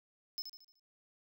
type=tone with echo; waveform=square; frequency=5210 Hz; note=E8; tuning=21 cents flat; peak=-37 dBFS; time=0.38-0.42 s; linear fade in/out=0 ms; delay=75 ms; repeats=5; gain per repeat=-7 dB; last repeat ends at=0.795 s; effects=none